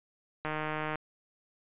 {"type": "click train", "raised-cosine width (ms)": 0.5, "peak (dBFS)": -19, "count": 79, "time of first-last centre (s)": [0.45, 0.956], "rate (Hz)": 154, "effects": ["resampled to 8000 Hz"]}